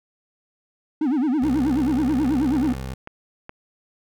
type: tone with vibrato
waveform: triangle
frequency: 277.8 Hz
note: C#4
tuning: 4 cents sharp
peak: -16 dBFS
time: 1.01-2.73 s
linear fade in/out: 5 ms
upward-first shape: sine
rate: 9.3 Hz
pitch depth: 240 cents each way
type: tone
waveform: 20% pulse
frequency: 65.41 Hz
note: C2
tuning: in tune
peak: -24 dBFS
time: 1.42-2.94 s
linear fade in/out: 5 ms
type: clicks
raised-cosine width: 0.5 ms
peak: -21 dBFS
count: 8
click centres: 2.099 / 2.254 / 2.561 / 2.651 / 2.701 / 2.74 / 3.074 / 3.494 s
effects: none